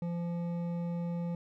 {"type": "tone with hard clipping", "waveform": "triangle", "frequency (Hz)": 171.9, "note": "F3", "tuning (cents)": -27, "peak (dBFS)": -34, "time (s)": [0.02, 1.35], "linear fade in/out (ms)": 2, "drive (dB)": 13, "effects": []}